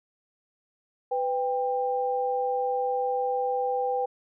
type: tone pair together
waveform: sine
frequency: 499.7 / 793.2 Hz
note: B4 / G5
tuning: +20 / +20 cents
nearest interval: minor sixth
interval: 800 cents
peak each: -27 dBFS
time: 1.11-4.06 s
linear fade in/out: 10 ms
effects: none